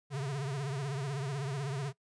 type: tone with vibrato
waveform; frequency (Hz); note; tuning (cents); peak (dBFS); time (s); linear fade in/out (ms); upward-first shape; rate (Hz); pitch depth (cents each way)
square; 138.59; C#3; 0; -34; 0.1-1.93; 50; triangle; 16; 140
effects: noise-tail reverb RT60 0.1 s tail -19 dB re dry + resampled to 22050 Hz